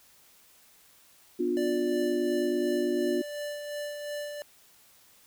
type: chord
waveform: sine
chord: B diminished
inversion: none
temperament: just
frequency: 246.9 / 296.3 / 355.6 Hz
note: B3 / D4 / F4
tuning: 0 / +15 / +31 cents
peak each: -32 / -32 / -27 dBFS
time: 1.39-3.22 s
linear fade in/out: 10 ms
type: tone with tremolo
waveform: square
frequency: 587.3 Hz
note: D5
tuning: in tune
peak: -33 dBFS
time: 1.57-4.42 s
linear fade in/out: 0 ms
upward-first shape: sine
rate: 2.8 Hz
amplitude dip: 40%
effects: white hiss -59 dBFS RMS until 5.26 s